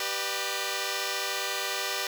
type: tone cluster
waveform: 5% pulse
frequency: 389.9 / 491 / 600 Hz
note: G4 / B4 / D5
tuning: -9 / -10 / +37 cents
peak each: -22 dBFS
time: 0-2.07 s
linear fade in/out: 2 ms
effects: none